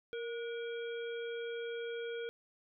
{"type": "harmonic tone with a mistuned harmonic", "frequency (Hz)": 466.2, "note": "A#4", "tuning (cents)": 0, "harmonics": [1, 3, 5, 7], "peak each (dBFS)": [-38, -47, -52, -51], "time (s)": [0.13, 2.29], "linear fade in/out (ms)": 0, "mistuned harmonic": 3, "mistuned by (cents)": 64, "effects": []}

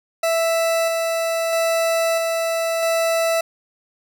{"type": "tone with tremolo", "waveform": "40% pulse", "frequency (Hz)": 660, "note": "E5", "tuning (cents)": 2, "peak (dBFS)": -16, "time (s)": [0.23, 3.41], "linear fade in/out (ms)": 5, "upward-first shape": "square", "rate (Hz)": 0.77, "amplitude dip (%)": 25, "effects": []}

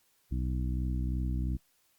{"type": "harmonic tone", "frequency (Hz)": 62.9, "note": "B1", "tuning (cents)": 32, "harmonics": [1, 2, 3, 4, 5], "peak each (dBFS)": [-30, -36, -40, -42, -44], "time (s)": [0.31, 1.57], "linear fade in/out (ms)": 10, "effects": ["white hiss -70 dBFS RMS until 1.98 s", "Opus 48 kbps"]}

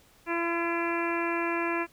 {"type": "harmonic tone", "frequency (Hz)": 338.8, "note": "E4", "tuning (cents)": 48, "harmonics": [1, 2, 3, 4, 5, 6, 7, 8], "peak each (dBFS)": [-30, -36, -33, -38, -36, -41, -35, -41], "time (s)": [0.26, 1.87], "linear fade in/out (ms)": 50, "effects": ["pink hiss -60 dBFS RMS until 1.92 s"]}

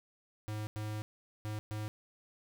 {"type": "tone bursts at uneven times", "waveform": "square", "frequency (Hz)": 106.8, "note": "G#2", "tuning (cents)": 49, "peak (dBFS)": -37, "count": 4, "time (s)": [[0.48, 0.67], [0.76, 1.02], [1.45, 1.59], [1.71, 1.88]], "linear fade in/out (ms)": 0, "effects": []}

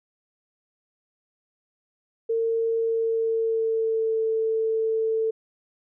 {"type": "tone with pitch glide", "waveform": "sine", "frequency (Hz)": [454.8, 444.7], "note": ["A#4", "A4"], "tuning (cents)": [-43, 18], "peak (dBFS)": -21, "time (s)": [2.29, 5.31], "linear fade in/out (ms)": 10, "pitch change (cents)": -39, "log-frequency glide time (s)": [2.78, 4.2], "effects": []}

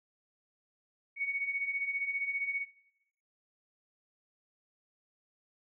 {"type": "beating tone pair", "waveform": "sine", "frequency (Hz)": [2217, 2232], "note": ["C#7", "C#7"], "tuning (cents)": [0, 11], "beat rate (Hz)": 15, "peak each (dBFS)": [-38, -32], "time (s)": [1.16, 2.66], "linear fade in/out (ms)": 50, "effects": ["noise-tail reverb RT60 0.8 s tail -17 dB re dry"]}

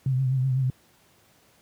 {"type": "tone with vibrato", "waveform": "sine", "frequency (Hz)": 130.81, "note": "C3", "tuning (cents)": 0, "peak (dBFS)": -20, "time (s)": [0.06, 0.7], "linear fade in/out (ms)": 2, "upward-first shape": "triangle", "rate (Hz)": 8, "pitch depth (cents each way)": 65, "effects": ["pink hiss -60 dBFS RMS until 1.61 s", "high-pass 80 Hz 12 dB/octave"]}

